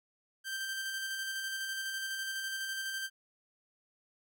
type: tone with tremolo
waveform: sawtooth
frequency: 1568 Hz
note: G6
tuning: in tune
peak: -31 dBFS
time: 0.44-3.1 s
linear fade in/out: 50 ms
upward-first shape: square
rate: 12 Hz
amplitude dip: 25%
effects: none